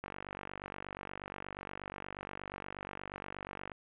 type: click train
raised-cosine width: 0.5 ms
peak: -26 dBFS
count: 179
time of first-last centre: 0.04-3.718 s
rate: 48.4 Hz
effects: resampled to 8000 Hz + 10-bit